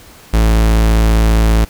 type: tone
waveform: 45% pulse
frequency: 55 Hz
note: A1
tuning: in tune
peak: -8 dBFS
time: 0.33-1.65 s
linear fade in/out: 10 ms
effects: pink hiss -40 dBFS RMS until 1.69 s